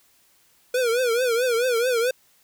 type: tone with vibrato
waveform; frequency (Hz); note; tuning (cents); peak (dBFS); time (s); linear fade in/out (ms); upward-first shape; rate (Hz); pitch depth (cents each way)
square; 483.3; B4; -38; -20; 0.74-2.11; 5; triangle; 4.6; 140
effects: white hiss -60 dBFS RMS until 2.43 s